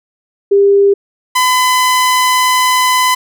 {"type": "tone pair in turn", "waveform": ["sine", "sawtooth"], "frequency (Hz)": [399.5, 1010.2], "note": ["G4", "B5"], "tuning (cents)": [33, 39], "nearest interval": "octave + major third", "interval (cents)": 1606, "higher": "second", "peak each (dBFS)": -5, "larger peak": "neither", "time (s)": [[0.51, 0.94], [1.35, 3.15]], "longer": "second", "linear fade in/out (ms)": 10, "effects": []}